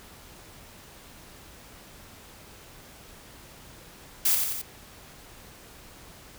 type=noise with echo; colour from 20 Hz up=blue; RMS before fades=-22 dBFS; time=4.25-4.35 s; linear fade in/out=5 ms; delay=89 ms; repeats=3; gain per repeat=-4 dB; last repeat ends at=4.617 s; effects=pink hiss -49 dBFS RMS until 6.38 s